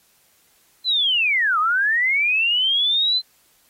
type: linear two-way sweep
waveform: sine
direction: down then up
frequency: 4114 to 1204 to 4114 Hz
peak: -16 dBFS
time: 0.84-3.22 s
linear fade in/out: 50 ms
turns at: 1.59 s
effects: white hiss -59 dBFS RMS until 3.69 s + AAC 48 kbps